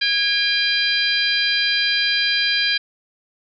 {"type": "harmonic tone with a mistuned harmonic", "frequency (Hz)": 800, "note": "G5", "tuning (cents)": 35, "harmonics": [2, 3, 4, 5, 6], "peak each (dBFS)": [-23, -23, -23, -23, -23], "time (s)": [0.01, 2.78], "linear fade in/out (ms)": 10, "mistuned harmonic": 2, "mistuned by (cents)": 48, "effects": []}